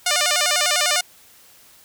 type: tone with vibrato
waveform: 5% pulse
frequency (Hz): 655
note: E5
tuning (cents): -11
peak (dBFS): -5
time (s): 0.06-1.01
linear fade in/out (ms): 5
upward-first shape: square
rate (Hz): 10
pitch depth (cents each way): 160
effects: white hiss -50 dBFS RMS until 1.84 s